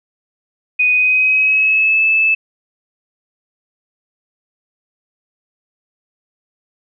sine tone with pitch glide, 2489 to 2619 Hz, D#7 to E7, 0 to -12 cents, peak -10 dBFS, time 0.79-2.35 s, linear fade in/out 10 ms, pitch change +88 cents, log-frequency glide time 0.92-2.04 s, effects none

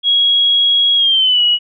sine tone with pitch glide, 3312 to 2917 Hz, G#7 to F#7, -5 to -25 cents, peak -9 dBFS, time 0.03-1.59 s, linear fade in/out 50 ms, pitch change -220 cents, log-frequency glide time 0.96-1.42 s, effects none

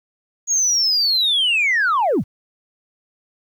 sine linear sweep, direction down, 6700 to 61.74 Hz, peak -13 dBFS, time 0.47-2.24 s, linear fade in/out 50 ms, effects tanh soft clip ceiling -12 dBFS + 9-bit

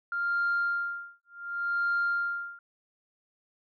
sine tone with tremolo, 1396.9 Hz, F6, in tune, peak -23 dBFS, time 0.12-2.59 s, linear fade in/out 2 ms, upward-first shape sine, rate 0.68 Hz, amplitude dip 100%, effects tanh soft clip ceiling -21 dBFS

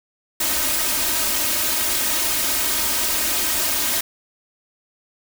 white noise with comb filter, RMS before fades -21 dBFS, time 0.4-4.01 s, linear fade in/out 5 ms, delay 3.2 ms, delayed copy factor +0.85, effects none

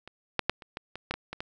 clicks, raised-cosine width 0.3 ms, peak -27 / -8 / -7 / -29 / -19 / -22 / -13 / -17 / -20 / -18 dBFS, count 10, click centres 0.076 / 0.393 / 0.496 / 0.622 / 0.771 / 0.956 / 1.11 / 1.14 / 1.33 / 1.405 s, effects none

